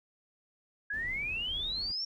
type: exponential sweep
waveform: sine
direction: up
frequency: 1636 to 5588 Hz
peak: -32 dBFS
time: 0.9-2.05 s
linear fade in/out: 5 ms
type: noise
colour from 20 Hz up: brown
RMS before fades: -46 dBFS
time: 0.93-1.92 s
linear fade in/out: 5 ms
effects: none